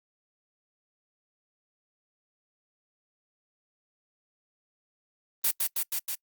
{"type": "noise with echo", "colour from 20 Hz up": "blue", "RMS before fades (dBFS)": -24, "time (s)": [5.44, 5.51], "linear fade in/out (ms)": 5, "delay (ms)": 160, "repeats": 4, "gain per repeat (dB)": -2, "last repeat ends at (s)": 6.15, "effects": ["noise-tail reverb RT60 0.1 s tail -26 dB re dry", "Opus 32 kbps"]}